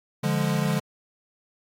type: chord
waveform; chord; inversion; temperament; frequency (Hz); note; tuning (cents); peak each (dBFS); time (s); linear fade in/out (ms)
square; D diminished; none; equal; 146.83 / 174.61 / 207.7; D3 / F3 / Ab3; 0 / 0 / 0; -26 / -28 / -28; 0.23-0.8; 10
effects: AAC 64 kbps